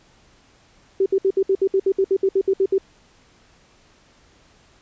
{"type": "tone bursts", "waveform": "sine", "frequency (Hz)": 386.3, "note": "G4", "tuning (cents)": -25, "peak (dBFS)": -14, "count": 15, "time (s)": [1, 2.782], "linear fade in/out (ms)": 5, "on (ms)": 60, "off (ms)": 63, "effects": ["pink hiss -55 dBFS RMS until 4.81 s", "resampled to 16000 Hz"]}